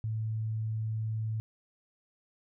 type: tone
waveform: sine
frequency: 110.1 Hz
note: A2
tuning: 2 cents sharp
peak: -30 dBFS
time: 0.04-1.4 s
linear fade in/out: 0 ms
effects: none